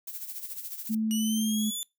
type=noise with tremolo; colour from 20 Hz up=violet; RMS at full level=-36 dBFS; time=0.07-0.95 s; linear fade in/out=5 ms; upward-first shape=sine; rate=14 Hz; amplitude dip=65%
type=tone with pitch glide; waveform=sine; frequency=219.5 to 214.6 Hz; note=A3 to A3; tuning=-4 to -43 cents; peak=-25 dBFS; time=0.89-1.71 s; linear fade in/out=20 ms; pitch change=-39 cents; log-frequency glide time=1.4-1.55 s
type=linear sweep; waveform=15% pulse; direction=up; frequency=2900 to 3520 Hz; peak=-25 dBFS; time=1.11-1.83 s; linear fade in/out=0 ms
effects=noise-tail reverb RT60 0.2 s tail -23 dB re dry